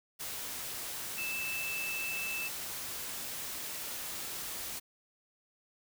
sine tone in noise, 2637 Hz, E7, in tune, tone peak -35 dBFS, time 1.17-2.49 s, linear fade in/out 20 ms, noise white, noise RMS -40 dBFS, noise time 0.19-4.8 s, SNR +2 dB, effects none

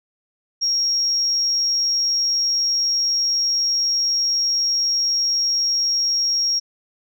sine tone, 5588 Hz, F8, in tune, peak -16 dBFS, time 0.61-6.6 s, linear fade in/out 20 ms, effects tanh soft clip ceiling -12 dBFS

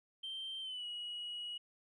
sine tone with pitch glide, 3136 to 2909 Hz, G7 to F#7, 0 to -30 cents, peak -39 dBFS, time 0.23-1.58 s, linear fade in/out 10 ms, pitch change -130 cents, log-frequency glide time 0.61-0.85 s, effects tanh soft clip ceiling -38 dBFS

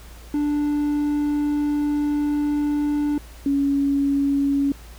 triangle / sine tone pair in turn, 293.7 / 279.9 Hz, D4 / C#4, 0 / +17 cents, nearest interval minor second, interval 83 cents, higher first, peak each -17 dBFS, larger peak neither, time 0.34-3.18 / 3.46-4.72 s, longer first, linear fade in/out 2 ms, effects added 57 Hz sine -40 dBFS peak until 4.98 s + pink hiss -47 dBFS RMS until 4.98 s

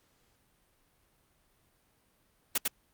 white noise with echo, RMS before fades -27 dBFS, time 2.55-2.58 s, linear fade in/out 5 ms, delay 100 ms, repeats 1, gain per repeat -2 dB, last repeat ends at 2.68 s, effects pink hiss -70 dBFS RMS until 2.93 s + Opus 48 kbps

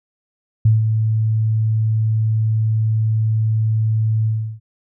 sine tone with ADSR envelope, 110 Hz, A2, in tune, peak -8 dBFS, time 0.65-4.6 s, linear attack 6 ms, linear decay 160 ms, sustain -6 dB, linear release 340 ms, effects none

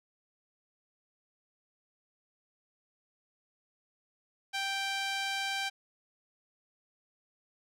sawtooth tone with band-pass filter, 784 Hz, G5, in tune, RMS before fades -34 dBFS, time 4.53-5.7 s, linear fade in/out 20 ms, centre 3100 Hz, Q 0.84, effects none

